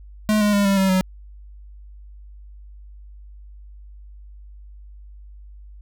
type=tone with pitch steps; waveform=square; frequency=213.3 / 207.7 / 202.3 / 196.96 / 191.79 / 186.76 Hz; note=G#3 / G#3 / G#3 / G3 / G3 / F#3; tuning=+46 / 0 / -45 / +8 / -38 / +16 cents; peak=-16 dBFS; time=0.29-1.01 s; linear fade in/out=0 ms; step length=120 ms; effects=added 50 Hz sine -39 dBFS peak until 5.81 s